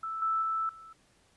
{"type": "tone with level steps", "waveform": "sine", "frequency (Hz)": 1318.5, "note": "E6", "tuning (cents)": 0, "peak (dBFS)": [-33, -26, -28, -47], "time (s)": [0.03, 0.93], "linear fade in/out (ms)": 5, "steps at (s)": [0.22, 0.42, 0.69], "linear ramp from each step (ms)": 2, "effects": ["pink hiss -66 dBFS RMS until 1.36 s", "resampled to 24000 Hz"]}